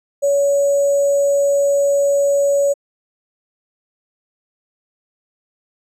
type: tone with sample-and-hold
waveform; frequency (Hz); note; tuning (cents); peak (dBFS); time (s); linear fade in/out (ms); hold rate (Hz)
sine; 564; C#5; +30; -12; 0.22-2.74; 20; 7350
effects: low-pass 12000 Hz 12 dB/octave